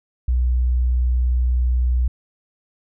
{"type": "tone", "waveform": "sine", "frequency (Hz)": 61.74, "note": "B1", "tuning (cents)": 0, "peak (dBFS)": -15, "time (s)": [0.28, 2.08], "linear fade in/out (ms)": 5, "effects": []}